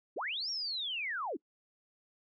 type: linear two-way sweep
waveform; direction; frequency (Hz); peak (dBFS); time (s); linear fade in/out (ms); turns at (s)
sine; up then down; 233.1 to 5640 to 233.1; -34; 0.16-1.37; 10; 0.5
effects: noise-tail reverb RT60 0.1 s tail -25 dB re dry